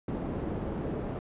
white low-pass noise, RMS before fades -34 dBFS, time 0.08-1.19 s, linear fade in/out 2 ms, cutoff 370 Hz, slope 12 dB/octave, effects resampled to 8000 Hz

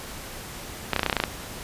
clicks, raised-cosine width 0.3 ms, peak -5 dBFS, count 10, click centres 0.933 / 0.963 / 0.994 / 1.032 / 1.063 / 1.098 / 1.128 / 1.167 / 1.201 / 1.238 s, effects pink hiss -38 dBFS RMS until 1.63 s + resampled to 32000 Hz

